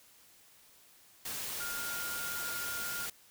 sine tone in noise, 1412 Hz, F6, 19 cents sharp, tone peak -39 dBFS, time 1.6-3.06 s, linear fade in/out 5 ms, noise white, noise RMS -39 dBFS, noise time 1.25-3.1 s, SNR -3 dB, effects white hiss -61 dBFS RMS until 3.3 s

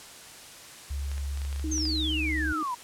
sine tone, 69.8 Hz, C#2, 13 cents sharp, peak -29 dBFS, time 0.9-2.53 s, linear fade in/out 10 ms
clicks, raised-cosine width 0.2 ms, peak -26 dBFS, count 10, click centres 1.116 / 1.18 / 1.374 / 1.418 / 1.45 / 1.528 / 1.561 / 1.596 / 1.78 / 1.854 s
sine tone with vibrato, 311.1 Hz, D#4, in tune, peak -31 dBFS, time 1.64-2.63 s, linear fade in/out 2 ms, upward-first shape square, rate 17 Hz, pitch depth 27 cents each way
sine exponential sweep, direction down, 6530 to 939 Hz, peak -28 dBFS, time 1.71-2.75 s, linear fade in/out 10 ms
effects white hiss -46 dBFS RMS until 2.83 s + low-pass 10000 Hz 12 dB/octave

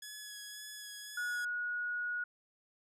10% pulse tone with vibrato, 1687 Hz, G#6, 27 cents sharp, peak -36 dBFS, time 0.02-1.45 s, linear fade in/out 5 ms, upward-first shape sine, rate 1.9 Hz, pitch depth 16 cents each way
sine tone, 1453 Hz, F#6, 32 cents flat, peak -34 dBFS, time 1.17-2.24 s, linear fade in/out 5 ms
effects none

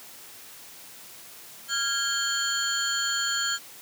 sine tone cluster, 1386 / 1638 / 3164 / 4369 / 7050 Hz, F6 / G#6 / G7 / C#8 / A8, -14 / -24 / +15 / -26 / +2 cents, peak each -31 dBFS, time 1.68-3.59 s, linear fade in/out 50 ms, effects white hiss -46 dBFS RMS until 3.81 s + high-pass 100 Hz 12 dB/octave

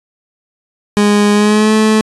30% pulse tone with pitch glide, 206.5 to 217 Hz, G#3 to A3, -10 to -24 cents, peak -5 dBFS, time 0.97-2.01 s, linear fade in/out 0 ms, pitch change +86 cents, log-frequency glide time 1.33-1.73 s, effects resampled to 24000 Hz

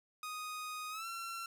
sawtooth tone with pitch glide, 1244.5 to 1357.1 Hz, D#6 to E6, 0 to +50 cents, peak -37 dBFS, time 0.23-1.46 s, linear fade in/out 2 ms, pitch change +150 cents, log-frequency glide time 0.9-1.06 s, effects none

